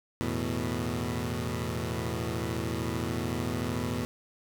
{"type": "chord", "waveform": "15% pulse", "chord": "E suspended fourth", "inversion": "none", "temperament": "equal", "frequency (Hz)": [82.41, 110, 123.47], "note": ["E2", "A2", "B2"], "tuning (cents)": [0, 0, 0], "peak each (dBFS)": -28, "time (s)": [0.21, 4.05], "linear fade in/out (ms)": 0, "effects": []}